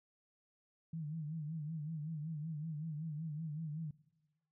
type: tone with vibrato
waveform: sine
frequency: 155.56 Hz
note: D#3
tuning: in tune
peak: -39 dBFS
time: 0.93-3.91 s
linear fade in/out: 5 ms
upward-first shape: sine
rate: 5.3 Hz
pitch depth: 100 cents each way
effects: noise-tail reverb RT60 1.0 s tail -19 dB re dry